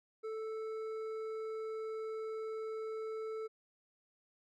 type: tone with hard clipping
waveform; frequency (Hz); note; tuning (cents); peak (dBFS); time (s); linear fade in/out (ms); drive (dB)
sine; 439.8; A4; -1; -40; 0.23-3.48; 20; 7
effects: none